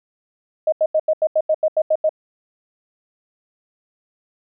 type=tone bursts; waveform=sine; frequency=625 Hz; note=D#5; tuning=8 cents sharp; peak=-13 dBFS; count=11; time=0.67-2.093 s; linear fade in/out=5 ms; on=53 ms; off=84 ms; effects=none